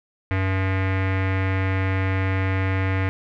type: tone with low-pass filter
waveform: square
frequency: 95.2 Hz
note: F#2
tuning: 50 cents sharp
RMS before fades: -22 dBFS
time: 0.31-3.09 s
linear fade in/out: 0 ms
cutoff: 2100 Hz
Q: 3.6
effects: none